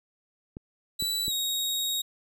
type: clicks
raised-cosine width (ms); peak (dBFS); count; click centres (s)
3; -25; 3; 0.569 / 1.024 / 1.281
type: tone with pitch glide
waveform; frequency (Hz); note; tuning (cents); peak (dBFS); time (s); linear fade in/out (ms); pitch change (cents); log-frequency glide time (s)
sawtooth; 3951 to 3770; B7 to A#7; 0 to +19; -24; 0.99-2.02; 10; -81; 1.27-1.32
effects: none